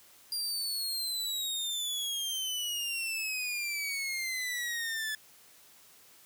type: exponential sweep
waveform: sawtooth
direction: down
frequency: 4809 to 1726 Hz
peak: -29 dBFS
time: 0.32-5.15 s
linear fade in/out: 2 ms
effects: white hiss -58 dBFS RMS until 6.25 s + high-pass 60 Hz 12 dB/octave